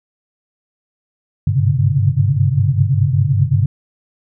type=tone cluster; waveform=sine; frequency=97.1 / 102.3 / 126.8 / 136.5 / 144.7 Hz; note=G2 / G#2 / B2 / C#3 / D3; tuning=-16 / -26 / +46 / -26 / -25 cents; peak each=-18 dBFS; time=1.47-3.66 s; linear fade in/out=5 ms; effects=none